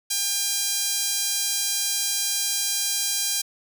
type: tone with high-pass filter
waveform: sawtooth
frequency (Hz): 802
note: G5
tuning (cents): +39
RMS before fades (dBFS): -25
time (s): 0.1-3.42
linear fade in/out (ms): 10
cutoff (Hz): 5300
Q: 1.1
effects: none